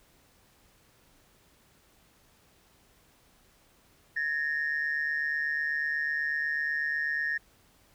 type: tone pair together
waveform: sine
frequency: 1693 / 1841.1 Hz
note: G#6 / A#6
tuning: +33 / -22 cents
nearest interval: minor second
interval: 145 cents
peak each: -31 / -28 dBFS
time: 4.16-7.38 s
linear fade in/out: 10 ms
effects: tanh soft clip ceiling -22 dBFS + pink hiss -63 dBFS RMS until 7.94 s